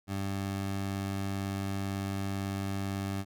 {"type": "tone", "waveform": "20% pulse", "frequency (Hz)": 98, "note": "G2", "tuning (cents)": 0, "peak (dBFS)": -27, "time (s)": [0.07, 3.25], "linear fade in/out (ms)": 50, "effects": []}